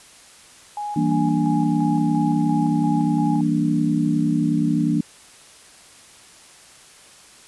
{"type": "tone with tremolo", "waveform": "sine", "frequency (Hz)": 830.6, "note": "G#5", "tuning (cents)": 0, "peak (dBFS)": -25, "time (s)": [0.77, 3.41], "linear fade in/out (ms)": 2, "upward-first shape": "square", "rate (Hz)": 2.9, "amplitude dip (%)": 40}
{"type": "chord", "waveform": "sine", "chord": "E half-diminished seventh", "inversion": "none", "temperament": "equal", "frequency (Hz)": [164.81, 196, 233.1, 293.7], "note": ["E3", "G3", "Bb3", "D4"], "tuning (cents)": [0, 0, 0, 0], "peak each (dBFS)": [-22, -27, -22, -21], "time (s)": [0.96, 5.01], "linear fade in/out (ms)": 5}
{"effects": ["white hiss -47 dBFS RMS until 7.47 s", "resampled to 24000 Hz"]}